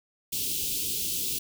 white band-stop noise, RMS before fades -30 dBFS, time 0.32-1.39 s, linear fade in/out 10 ms, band 440 to 2700 Hz, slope 48 dB/octave, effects none

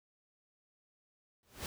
pink noise with exponential growth, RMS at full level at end -37 dBFS, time 1.43-1.66 s, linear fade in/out 1 ms, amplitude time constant 48 ms, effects none

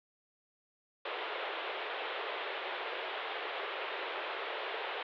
pink band-pass noise, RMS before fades -39 dBFS, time 1.05-5.03 s, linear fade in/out 5 ms, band 390 to 3600 Hz, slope 48 dB/octave, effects none

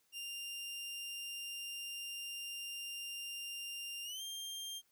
sawtooth tone with pitch glide, 2794 to 3191 Hz, F7 to G7, 0 to +30 cents, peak -39 dBFS, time 0.12-4.82 s, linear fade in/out 50 ms, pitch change +230 cents, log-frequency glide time 4.04-4.22 s, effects white hiss -75 dBFS RMS until 4.91 s

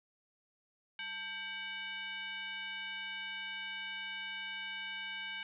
sine tone with frequency modulation, 2271 Hz, C#7, 41 cents sharp, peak -39 dBFS, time 0.99-5.43 s, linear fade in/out 2 ms, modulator 693 Hz, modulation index 1.4, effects none

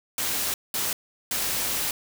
white noise bursts at uneven times, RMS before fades -27 dBFS, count 3, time 0.18-0.54 / 0.74-0.93 / 1.31-1.91 s, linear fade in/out 2 ms, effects none

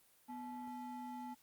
triangle ring-modulated tone, 554.4 Hz, C#5, in tune, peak -39 dBFS, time 0.28-1.35 s, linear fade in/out 20 ms, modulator 307 Hz, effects white hiss -69 dBFS RMS until 1.42 s + Opus 32 kbps

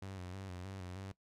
sawtooth tone with vibrato, 93.3 Hz, F#2, 15 cents sharp, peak -40 dBFS, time 0.02-1.12 s, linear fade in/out 5 ms, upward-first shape square, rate 3.2 Hz, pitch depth 63 cents each way, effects noise-tail reverb RT60 0.1 s tail -19 dB re dry + low-pass 9000 Hz 12 dB/octave

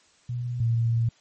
sine tone pair in turn, 121.7 / 115.8 Hz, B2 / A#2, -25 / -11 cents, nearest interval minor second, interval 86 cents, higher first, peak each -27 / -20 dBFS, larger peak second, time 0.29-0.6 / 0.6-1.09 s, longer second, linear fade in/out 5 ms, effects white hiss -60 dBFS RMS until 1.2 s + MP3 32 kbps

